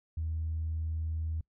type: tone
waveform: sine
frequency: 80 Hz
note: D#2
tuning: 49 cents sharp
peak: -30 dBFS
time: 0.17-1.41 s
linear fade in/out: 5 ms
effects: noise-tail reverb RT60 0.1 s tail -26 dB re dry + tanh soft clip ceiling -26 dBFS